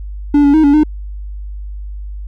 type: tone with pitch steps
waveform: triangle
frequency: 290.1 / 284 / 313.8 / 284.8 / 304.7 Hz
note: D4 / C#4 / D#4 / C#4 / D#4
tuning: -21 / +42 / +15 / +47 / -36 cents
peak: -4 dBFS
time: 0.34-0.835 s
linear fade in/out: 5 ms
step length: 99 ms
effects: added 50 Hz sine -23 dBFS peak until 2.27 s